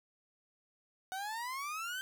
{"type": "exponential sweep", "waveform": "30% pulse", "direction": "up", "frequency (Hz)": [740, 1568], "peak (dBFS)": -35, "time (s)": [1.12, 2.01], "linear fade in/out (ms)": 0, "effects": []}